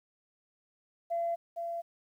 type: tone with echo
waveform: sine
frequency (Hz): 680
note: F5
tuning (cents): -46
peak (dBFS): -28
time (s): 1.1-1.36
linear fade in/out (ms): 20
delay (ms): 460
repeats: 1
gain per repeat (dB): -5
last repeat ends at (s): 1.82
effects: tanh soft clip ceiling -24 dBFS + 11-bit